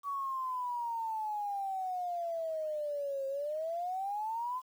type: exponential two-way sweep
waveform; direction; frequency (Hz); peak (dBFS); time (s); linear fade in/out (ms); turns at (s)
sine; down then up; 1140 to 537 to 1039; -33; 0.03-4.62; 50; 3.27
effects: 10-bit